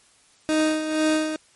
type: tone with tremolo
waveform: 30% pulse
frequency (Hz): 311.1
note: D#4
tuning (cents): 0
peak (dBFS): -15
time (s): 0.49-1.36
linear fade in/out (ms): 0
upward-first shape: sine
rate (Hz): 2.1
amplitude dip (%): 60
effects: white hiss -57 dBFS RMS until 1.55 s + MP3 48 kbps